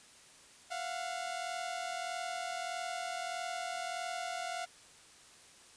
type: tone pair together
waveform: sawtooth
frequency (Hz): 684.4 / 726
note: F5 / F#5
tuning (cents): -35 / -33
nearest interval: minor second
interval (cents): 102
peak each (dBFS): -36 / -36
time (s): 0.7-4.66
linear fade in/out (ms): 20
effects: white hiss -58 dBFS RMS until 5.76 s + resampled to 22050 Hz